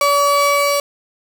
35% pulse tone pair together, 570.9 / 1141 Hz, D5 / C#6, -49 / +50 cents, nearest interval octave, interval 1199 cents, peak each -14 dBFS, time 0.01-0.8 s, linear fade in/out 2 ms, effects none

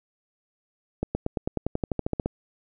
accelerating click train, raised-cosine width 2 ms, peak -12 dBFS, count 15, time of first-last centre 1.03-2.26 s, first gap 120 ms, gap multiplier 0.95, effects none

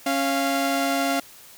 sawtooth tone pair together, 275 / 693 Hz, C#4 / F5, -14 / -14 cents, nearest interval octave + major third, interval 1600 cents, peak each -20 dBFS, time 0.06-1.2 s, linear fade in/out 5 ms, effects white hiss -47 dBFS RMS until 1.57 s

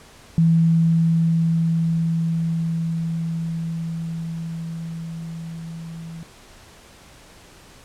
sine tone with level ramp, 164.81 Hz, E3, in tune, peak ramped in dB -12 to -32 dBFS, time 0.38-6.23 s, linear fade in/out 0 ms, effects pink hiss -47 dBFS RMS until 7.84 s + low-pass 10000 Hz 12 dB/octave

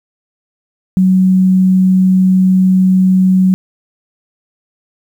sine tone, 186.7 Hz, F#3, 16 cents sharp, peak -6 dBFS, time 0.97-3.54 s, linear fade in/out 0 ms, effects 7-bit

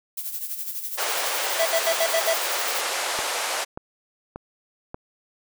violet noise with tremolo, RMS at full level -29 dBFS, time 0.17-2.81 s, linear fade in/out 5 ms, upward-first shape sine, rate 12 Hz, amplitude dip 60%
pink band-pass noise, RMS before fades -27 dBFS, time 0.97-3.65 s, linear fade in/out 20 ms, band 510 to 11000 Hz, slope 24 dB/octave
square tone bursts, 659.3 Hz, E5, in tune, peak -20 dBFS, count 6, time 1.59-2.338 s, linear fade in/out 10 ms, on 68 ms, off 68 ms
click train, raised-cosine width 1 ms, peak -19 dBFS, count 4, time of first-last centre 3.19-4.944 s, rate 1.71 Hz
effects none

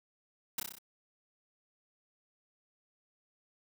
white noise with echo, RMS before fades -33 dBFS, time 0.58-0.6 s, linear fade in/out 5 ms, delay 31 ms, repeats 6, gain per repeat -3 dB, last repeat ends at 0.786 s, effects none

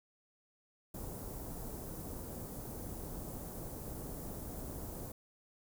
pink band-stop noise, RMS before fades -44 dBFS, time 0.94-5.12 s, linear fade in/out 5 ms, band 670 to 11000 Hz, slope 12 dB/octave, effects none

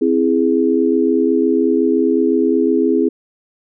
sine chord, C augmented, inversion none, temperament equal, 261.6 / 329.6 / 415.3 Hz, C4 / E4 / G#4, 0 / 0 / 0 cents, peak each -16 dBFS, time 0.01-3.09 s, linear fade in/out 10 ms, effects none

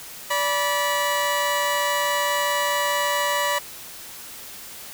20% pulse tone pair together, 580 / 975.4 Hz, D5 / B5, -22 / -22 cents, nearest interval major sixth, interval 900 cents, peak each -19 / -18 dBFS, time 0.3-3.59 s, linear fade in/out 10 ms, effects white hiss -39 dBFS RMS until 4.93 s

